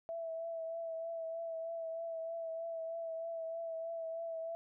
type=tone with vibrato; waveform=sine; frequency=659.3 Hz; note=E5; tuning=in tune; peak=-38 dBFS; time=0.09-4.55 s; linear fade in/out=0 ms; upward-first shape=triangle; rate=3.2 Hz; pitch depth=28 cents each way; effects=none